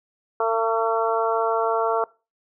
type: harmonic tone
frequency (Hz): 225.9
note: A3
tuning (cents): +46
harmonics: 2 / 3 / 4 / 5 / 6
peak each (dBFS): -23 / -25 / -26 / -27 / -28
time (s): 0.4-2.04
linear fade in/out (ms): 2
effects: noise-tail reverb RT60 0.3 s tail -22 dB re dry